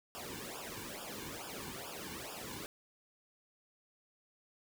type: noise with flanger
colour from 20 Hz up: pink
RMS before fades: -45 dBFS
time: 0.15-2.66 s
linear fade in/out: 0 ms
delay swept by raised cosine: 0.48 to 1.58 ms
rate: 2.3 Hz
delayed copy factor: -0.95
effects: none